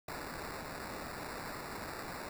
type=noise with sample-and-hold; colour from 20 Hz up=white; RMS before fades=-43 dBFS; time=0.08-2.29 s; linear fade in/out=5 ms; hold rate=3150 Hz; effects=none